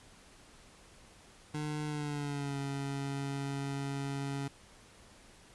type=tone with pitch glide; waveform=25% pulse; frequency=150.7 to 138.99 Hz; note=D3 to C#3; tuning=+45 to +5 cents; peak=-31 dBFS; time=1.54-4.48 s; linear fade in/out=5 ms; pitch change=-140 cents; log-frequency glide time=1.86-2.58 s; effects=pink hiss -58 dBFS RMS until 5.54 s + resampled to 24000 Hz